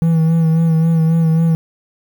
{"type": "tone with vibrato", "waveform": "triangle", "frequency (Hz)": 163, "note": "E3", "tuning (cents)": -19, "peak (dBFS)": -8, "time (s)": [0.02, 1.55], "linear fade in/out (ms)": 0, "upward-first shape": "sine", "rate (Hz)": 3.7, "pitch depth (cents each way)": 31, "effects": ["7-bit"]}